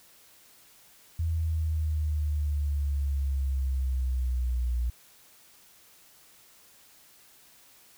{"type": "exponential sweep", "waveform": "sine", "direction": "down", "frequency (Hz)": [82.41, 59.5], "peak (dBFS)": -25, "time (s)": [1.19, 4.9], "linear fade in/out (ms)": 5, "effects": ["white hiss -57 dBFS RMS until 7.97 s"]}